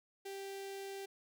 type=tone with notch filter; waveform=sawtooth; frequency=392 Hz; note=G4; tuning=in tune; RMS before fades=-45 dBFS; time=0.25-1.06 s; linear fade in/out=10 ms; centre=1200 Hz; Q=1.7; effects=none